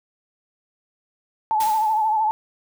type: tone with vibrato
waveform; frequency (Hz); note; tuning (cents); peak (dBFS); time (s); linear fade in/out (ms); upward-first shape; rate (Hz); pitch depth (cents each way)
sine; 868; A5; -24; -17; 1.51-2.31; 0; sine; 13; 51
type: noise with exponential decay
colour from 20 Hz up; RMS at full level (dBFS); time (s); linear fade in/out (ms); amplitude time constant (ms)
white; -29; 1.6-2.25; 5; 140
effects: none